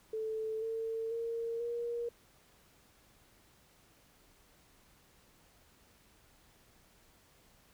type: tone with pitch steps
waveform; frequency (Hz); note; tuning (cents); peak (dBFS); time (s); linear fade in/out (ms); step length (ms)
sine; 439.2 / 450 / 461 / 472.4; A4 / A4 / A#4 / A#4; -3 / +39 / -19 / +23; -34; 0.13-2.09; 5; 490
effects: pink hiss -65 dBFS RMS until 7.73 s